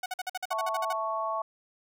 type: tone bursts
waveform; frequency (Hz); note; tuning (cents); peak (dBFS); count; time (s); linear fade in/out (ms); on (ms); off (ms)
sawtooth; 740; F#5; 0; -27; 12; 0.03-0.929; 5; 30; 49
type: chord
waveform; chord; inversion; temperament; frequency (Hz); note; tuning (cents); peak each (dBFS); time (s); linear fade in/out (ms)
sine; A major; second; equal; 659.3 / 880 / 1108.7; E5 / A5 / C#6; 0 / 0 / 0; -33 / -35 / -31; 0.51-1.42; 5
effects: none